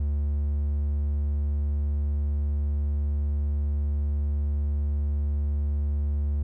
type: tone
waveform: triangle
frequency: 72.6 Hz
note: D2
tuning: 19 cents flat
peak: -21 dBFS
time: 0-6.43 s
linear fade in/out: 5 ms
effects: none